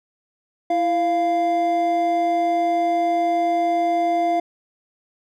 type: tone pair together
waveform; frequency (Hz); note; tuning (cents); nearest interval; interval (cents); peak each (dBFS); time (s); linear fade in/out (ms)
triangle; 332.6 / 694.2; E4 / F5; +16 / -11; octave + minor second; 1273; -22 / -16; 0.7-4.4; 5
effects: none